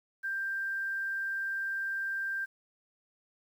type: tone with quantisation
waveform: sine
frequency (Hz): 1580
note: G6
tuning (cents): +13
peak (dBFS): -31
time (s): 0.23-2.46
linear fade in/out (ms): 20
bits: 10
effects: none